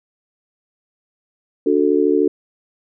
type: chord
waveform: sine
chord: D major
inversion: none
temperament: just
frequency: 293.7 / 367.1 / 440.5 Hz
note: D4 / F#4 / A4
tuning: 0 / -14 / +2 cents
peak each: -17 dBFS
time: 1.66-2.28 s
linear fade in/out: 5 ms
effects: none